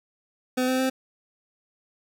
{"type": "tone with pitch steps", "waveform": "25% pulse", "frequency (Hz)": [254.1, 258.2, 261.4], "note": ["B3", "C4", "C4"], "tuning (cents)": [49, -23, -1], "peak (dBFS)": -18, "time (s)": [0.57, 0.9], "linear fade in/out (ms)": 10, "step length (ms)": 110, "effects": []}